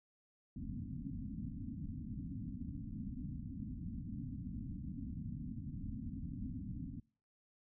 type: low-pass noise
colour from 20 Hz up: white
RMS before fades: -44 dBFS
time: 0.56-7 s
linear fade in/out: 5 ms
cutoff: 280 Hz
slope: 96 dB/octave
effects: noise-tail reverb RT60 0.4 s tail -24 dB re dry